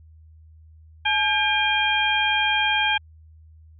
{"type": "harmonic tone with a mistuned harmonic", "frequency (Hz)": 802, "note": "G5", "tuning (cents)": 39, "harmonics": [1, 2, 3, 4], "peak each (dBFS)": [-24, -24, -24, -24], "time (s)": [1.05, 2.98], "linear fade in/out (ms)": 10, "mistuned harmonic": 1, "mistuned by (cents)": 110, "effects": ["added 79 Hz sine -46 dBFS peak until 3.79 s"]}